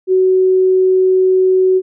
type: tone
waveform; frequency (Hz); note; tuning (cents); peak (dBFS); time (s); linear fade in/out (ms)
sine; 373.8; F#4; +18; -8; 0.07-1.82; 50
effects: none